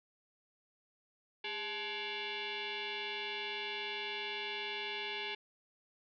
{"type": "tone with frequency modulation", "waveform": "sine", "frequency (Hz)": 226.2, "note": "A3", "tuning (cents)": 48, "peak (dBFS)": -37, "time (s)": [1.44, 5.35], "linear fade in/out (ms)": 5, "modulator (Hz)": 635, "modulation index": 5.4, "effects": []}